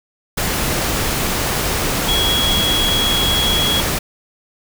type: tone in noise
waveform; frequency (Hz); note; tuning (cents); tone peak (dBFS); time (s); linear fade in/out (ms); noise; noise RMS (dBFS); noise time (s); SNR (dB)
sine; 3327; G#7; +2; -16; 2.08-3.81; 10; pink; -19; 0.37-3.99; 0
effects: none